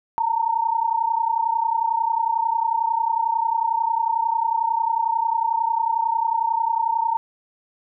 sine tone pair together, 895.9 / 927 Hz, A5 / A#5, +31 / -10 cents, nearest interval minor second, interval 59 cents, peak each -22 / -21 dBFS, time 0.18-7.17 s, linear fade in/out 0 ms, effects none

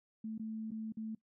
sine tone with dropouts, 220 Hz, A3, in tune, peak -38 dBFS, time 0.24-1.15 s, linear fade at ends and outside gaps 5 ms, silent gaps 0.38-0.395 / 0.708-0.716 / 0.923-0.97 s, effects noise-tail reverb RT60 0.1 s tail -20 dB re dry

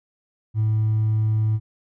triangle tone with hard clipping, 108.7 Hz, A2, 21 cents flat, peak -17 dBFS, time 0.54-1.6 s, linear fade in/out 50 ms, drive 2 dB, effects none

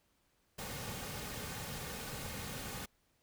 pink noise with comb filter, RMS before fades -43 dBFS, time 0.58-2.86 s, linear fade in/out 10 ms, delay 3 ms, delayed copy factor -0.5, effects pink hiss -75 dBFS RMS until 3.22 s

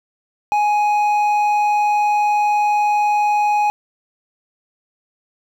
triangle tone with hard clipping, 834 Hz, G#5, 7 cents sharp, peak -15 dBFS, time 0.52-3.7 s, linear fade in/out 0 ms, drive 9 dB, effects none

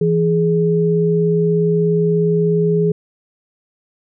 sine tone pair together, 166.1 / 418.5 Hz, E3 / G#4, +13 / +13 cents, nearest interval octave + major third, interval 1600 cents, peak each -15 dBFS, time 0.01-2.92 s, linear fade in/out 5 ms, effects none

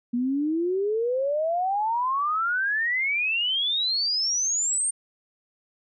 sine exponential sweep, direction up, 235.7 to 8870 Hz, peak -22 dBFS, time 0.13-4.91 s, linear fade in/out 10 ms, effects none

